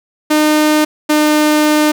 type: tone pair in turn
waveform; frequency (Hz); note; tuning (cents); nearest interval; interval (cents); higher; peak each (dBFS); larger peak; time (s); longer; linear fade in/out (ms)
sawtooth; 304.8 / 302.7; D#4 / D#4; -36 / -48; unison; 12; first; -5; neither; 0.3-0.85 / 1.09-1.92; second; 10
effects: none